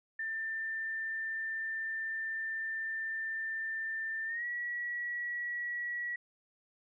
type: tone with pitch glide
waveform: sine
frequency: 1788 to 1927.4 Hz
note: A6 to B6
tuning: +27 to -43 cents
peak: -34 dBFS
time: 0.19-6.16 s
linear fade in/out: 5 ms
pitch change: +130 cents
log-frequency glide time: 4.26-4.45 s
effects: none